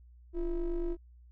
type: ring-modulated tone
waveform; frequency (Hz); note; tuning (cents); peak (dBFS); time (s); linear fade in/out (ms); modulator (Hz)
triangle; 159.6; D#3; +44; -25; 0.33-0.97; 50; 184
effects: added 60 Hz sine -53 dBFS peak until 1.31 s